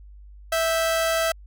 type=tone pair together; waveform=sawtooth; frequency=655.7 / 1568 Hz; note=E5 / G6; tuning=-9 / 0 cents; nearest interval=octave + minor third; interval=1509 cents; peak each=-17 / -27 dBFS; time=0.52-1.32 s; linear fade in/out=5 ms; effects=added 50 Hz sine -42 dBFS peak until 1.46 s